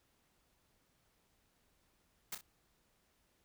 white noise with echo, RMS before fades -41 dBFS, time 2.32-2.35 s, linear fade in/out 5 ms, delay 31 ms, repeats 2, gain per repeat -8 dB, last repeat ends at 2.412 s, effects pink hiss -75 dBFS RMS until 3.44 s

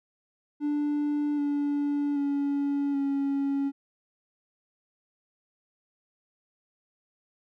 triangle tone with pitch steps, 293.7 / 288.3 / 283 / 277.9 Hz, D4 / D4 / C#4 / C#4, 0 / -32 / +36 / +4 cents, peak -22 dBFS, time 0.6-3.72 s, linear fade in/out 50 ms, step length 780 ms, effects tanh soft clip ceiling -18 dBFS

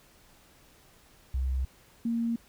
sine tone pair in turn, 65.1 / 232 Hz, C2 / A#3, -8 / -8 cents, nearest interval octave + minor seventh, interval 2200 cents, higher second, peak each -26 dBFS, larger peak neither, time 1.34-1.65 / 2.05-2.36 s, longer neither, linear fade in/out 5 ms, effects pink hiss -59 dBFS RMS until 2.48 s

